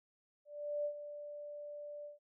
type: tone with ADSR envelope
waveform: sine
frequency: 587.3 Hz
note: D5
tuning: in tune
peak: -33 dBFS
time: 0.45-2.19 s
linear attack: 400 ms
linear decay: 80 ms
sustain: -11 dB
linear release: 140 ms
effects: none